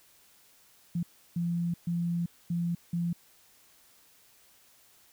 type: tone bursts at uneven times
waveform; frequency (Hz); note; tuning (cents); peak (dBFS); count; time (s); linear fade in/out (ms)
sine; 171.5; F3; -31; -27; 5; 0.95-1.03 / 1.36-1.74 / 1.87-2.26 / 2.5-2.75 / 2.93-3.13; 5
effects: white hiss -61 dBFS RMS until 5.12 s